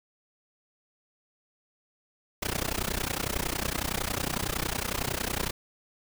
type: noise with amplitude modulation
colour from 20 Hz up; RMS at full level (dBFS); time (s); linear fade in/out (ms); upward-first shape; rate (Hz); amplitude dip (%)
pink; -27; 2.42-5.51; 10; sine; 30.9; 95
effects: none